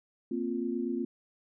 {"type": "chord", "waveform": "sine", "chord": "Bb suspended second", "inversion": "none", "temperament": "equal", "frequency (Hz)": [233.1, 261.6, 349.2], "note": ["Bb3", "C4", "F4"], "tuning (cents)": [0, 0, 0], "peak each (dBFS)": -34, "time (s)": [0.31, 1.05], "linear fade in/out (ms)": 5, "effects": []}